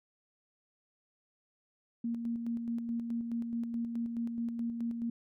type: tone with tremolo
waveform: sine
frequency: 233.3 Hz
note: A#3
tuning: 2 cents sharp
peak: -31 dBFS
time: 2.04-5.1 s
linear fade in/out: 5 ms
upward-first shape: square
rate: 4.7 Hz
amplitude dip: 40%
effects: none

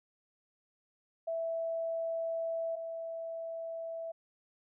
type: tone pair in turn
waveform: sine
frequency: 659.3 / 659.3 Hz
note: E5 / E5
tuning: 0 / 0 cents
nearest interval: unison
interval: 0 cents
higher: neither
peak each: -32 / -37 dBFS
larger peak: first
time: 1.27-2.76 / 2.76-4.12 s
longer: first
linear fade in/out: 10 ms
effects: none

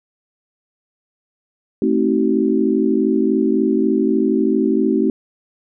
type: chord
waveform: sine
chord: A diminished seventh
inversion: none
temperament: just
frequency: 220 / 264 / 316.8 / 380.2 Hz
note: A3 / C4 / Eb4 / Gb4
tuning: 0 / +16 / +31 / +47 cents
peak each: -19 dBFS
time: 1.82-5.1 s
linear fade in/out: 2 ms
effects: none

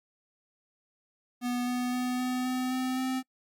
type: tone with pitch steps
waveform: square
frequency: 245.3 / 247.6 / 249.9 / 252.2 / 254.5 / 256.9 / 259.3 Hz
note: B3 / B3 / B3 / B3 / C4 / C4 / C4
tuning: -12 / +5 / +21 / +36 / -48 / -32 / -15 cents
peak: -29 dBFS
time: 1.41-3.23 s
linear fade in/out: 50 ms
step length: 260 ms
effects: noise-tail reverb RT60 0.1 s tail -25 dB re dry + Opus 48 kbps

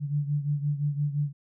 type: beating tone pair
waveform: sine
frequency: 144.5 / 150.3 Hz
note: D3 / D3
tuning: -28 / +40 cents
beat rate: 5.8 Hz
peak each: -26 / -31 dBFS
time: 0-1.33 s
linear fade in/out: 50 ms
effects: none

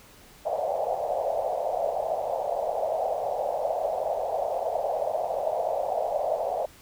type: band-pass noise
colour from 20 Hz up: pink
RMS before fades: -28 dBFS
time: 0.45-6.66 s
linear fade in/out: 10 ms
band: 550 to 750 Hz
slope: 48 dB/octave
effects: pink hiss -52 dBFS RMS until 6.81 s

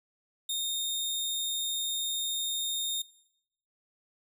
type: tone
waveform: sawtooth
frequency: 3673 Hz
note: A#7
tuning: 26 cents flat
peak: -27 dBFS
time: 0.49-3.02 s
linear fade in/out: 5 ms
effects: noise-tail reverb RT60 0.8 s tail -21 dB re dry

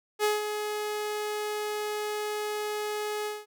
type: tone with ADSR envelope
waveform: sawtooth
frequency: 421.3 Hz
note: G#4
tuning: 25 cents sharp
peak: -18 dBFS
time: 0.19-3.46 s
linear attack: 49 ms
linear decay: 170 ms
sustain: -8 dB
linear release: 200 ms
effects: none

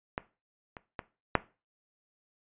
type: clicks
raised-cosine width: 0.5 ms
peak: -16 / -27 / -20 / -6 dBFS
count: 4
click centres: 0.179 / 0.768 / 0.992 / 1.353 s
effects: noise-tail reverb RT60 0.3 s tail -17 dB re dry + resampled to 8000 Hz

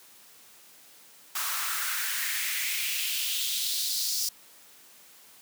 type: noise with high-pass filter sweep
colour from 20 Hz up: white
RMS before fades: -30 dBFS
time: 1.35-4.29 s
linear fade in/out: 5 ms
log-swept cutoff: 1100 to 5200 Hz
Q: 3.1
effects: white hiss -54 dBFS RMS until 5.41 s + high-pass 150 Hz 12 dB/octave

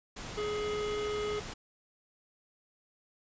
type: noise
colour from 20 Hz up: pink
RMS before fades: -42 dBFS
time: 0.16-1.54 s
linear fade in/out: 10 ms
type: harmonic tone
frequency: 420 Hz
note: G#4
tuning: 19 cents sharp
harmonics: 1 / 3 / 5 / 7 / 8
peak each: -32 / -42 / -46 / -49 / -50 dBFS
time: 0.37-1.4 s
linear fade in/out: 10 ms
effects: resampled to 16000 Hz

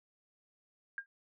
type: tone with exponential decay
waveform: sine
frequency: 1609 Hz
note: G6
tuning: 45 cents sharp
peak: -32 dBFS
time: 0.98-1.06 s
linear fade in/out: 1 ms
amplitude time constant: 17 ms
effects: none

